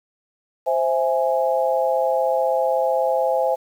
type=chord; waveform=sine; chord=C augmented; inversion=none; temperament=equal; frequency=523.3 / 659.3 / 830.6 Hz; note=C5 / E5 / G#5; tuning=0 / 0 / 0 cents; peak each=-20 / -22 / -23 dBFS; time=0.66-3.56 s; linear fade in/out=20 ms; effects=8-bit